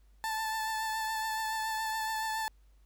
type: tone with vibrato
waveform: 30% pulse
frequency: 880 Hz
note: A5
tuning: in tune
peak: -29 dBFS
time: 0.24-2.48 s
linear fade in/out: 0 ms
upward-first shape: triangle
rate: 7.1 Hz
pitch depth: 24 cents each way
effects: added 50 Hz sine -58 dBFS peak until 2.85 s + pink hiss -74 dBFS RMS until 2.85 s